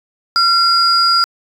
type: tone pair together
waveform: sine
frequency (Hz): 1369 / 4869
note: F6 / D#8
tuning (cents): -35 / -38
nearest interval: octave + minor seventh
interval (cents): 2197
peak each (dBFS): -11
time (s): 0.36-1.24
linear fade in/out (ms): 0
effects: tanh soft clip ceiling -4 dBFS